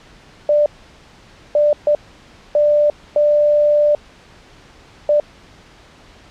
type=tone bursts at uneven times; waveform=sine; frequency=592 Hz; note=D5; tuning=14 cents sharp; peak=-10 dBFS; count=6; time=0.49-0.66 / 1.55-1.73 / 1.87-1.95 / 2.55-2.9 / 3.16-3.95 / 5.09-5.2 s; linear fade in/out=2 ms; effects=pink hiss -45 dBFS RMS until 6.3 s + low-pass 5000 Hz 12 dB/octave